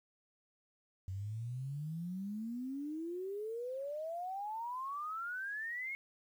sine exponential sweep, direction up, 92.5 to 2197 Hz, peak -38 dBFS, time 1.08-5.95 s, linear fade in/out 0 ms, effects 11-bit

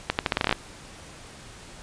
accelerating click train, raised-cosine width 0.3 ms, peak -5 dBFS, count 11, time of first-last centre 0.1-0.526 s, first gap 89 ms, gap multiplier 0.82, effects pink hiss -45 dBFS RMS until 1.82 s + resampled to 22050 Hz

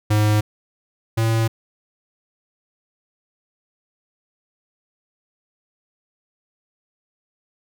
square tone pair in turn, 105.9 / 112.91 Hz, G#2 / A2, +34 / +45 cents, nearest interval minor second, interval 111 cents, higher second, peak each -15 / -17 dBFS, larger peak first, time 0.1-0.41 / 1.17-1.48 s, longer neither, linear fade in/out 10 ms, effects none

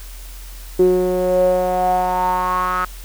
sawtooth tone with band-pass filter sweep, 182.2 Hz, F#3, 26 cents flat, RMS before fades -17 dBFS, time 0.79-2.85 s, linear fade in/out 5 ms, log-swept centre 370 to 1300 Hz, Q 7.4, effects added 43 Hz sine -32 dBFS peak until 3.04 s + white hiss -41 dBFS RMS until 3.04 s

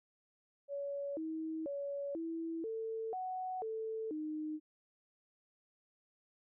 sine tone with pitch steps, 564 / 318.8 / 564 / 328.7 / 446.7 / 743 / 442.7 / 307.9 Hz, C#5 / D#4 / C#5 / E4 / A4 / F#5 / A4 / D#4, +30 / +42 / +30 / -5 / +26 / +7 / +11 / -18 cents, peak -37 dBFS, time 0.68-4.6 s, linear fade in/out 50 ms, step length 490 ms, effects none

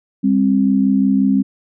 sine tone pair together, 199.61 / 265.3 Hz, G3 / C4, +32 / +24 cents, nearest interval perfect fourth, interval 492 cents, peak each -14 dBFS, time 0.23-1.43 s, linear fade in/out 20 ms, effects none

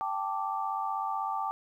sine chord, G suspended second, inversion none, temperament equal with one note detuned, 784 / 880 / 1171.3 Hz, G5 / A5 / D6, 0 / 0 / -5 cents, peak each -34 dBFS, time 0.01-1.51 s, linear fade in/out 0 ms, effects 11-bit

